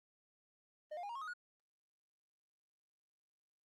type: tone with pitch steps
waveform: triangle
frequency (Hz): 610 / 704.8 / 814.3 / 940.7 / 1086.9 / 1255.7 / 1450.8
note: D#5 / F5 / G#5 / A#5 / C#6 / D#6 / F#6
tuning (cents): -34 / +16 / -34 / +15 / -34 / +15 / -34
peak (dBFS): -40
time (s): 0.91-1.337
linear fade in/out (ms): 10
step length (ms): 61
effects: Opus 32 kbps